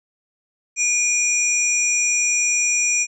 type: tone cluster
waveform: sine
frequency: 2411 / 5850 / 7380 Hz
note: D7 / F#8 / A#8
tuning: +45 / -21 / -18 cents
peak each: -21 dBFS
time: 0.76-3.07 s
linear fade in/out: 50 ms
effects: none